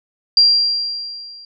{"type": "tone with level ramp", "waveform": "sine", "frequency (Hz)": 4753, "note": "D8", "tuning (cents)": 20, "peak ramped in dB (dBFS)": [-6, -36], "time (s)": [0.37, 1.45], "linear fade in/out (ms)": 2, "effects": []}